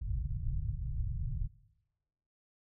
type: low-pass noise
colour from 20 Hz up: pink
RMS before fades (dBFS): -35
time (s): 0.01-1.48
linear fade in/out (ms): 10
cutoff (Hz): 140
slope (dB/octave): 48
effects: noise-tail reverb RT60 1.0 s tail -20 dB re dry